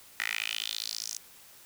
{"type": "tone with high-pass filter sweep", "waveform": "10% pulse", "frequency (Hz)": 54.9, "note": "A1", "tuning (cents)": -3, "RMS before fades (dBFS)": -35, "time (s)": [0.2, 1.17], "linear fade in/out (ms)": 0, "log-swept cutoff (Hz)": [1900, 6300], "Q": 3.8, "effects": ["white hiss -54 dBFS RMS until 1.65 s"]}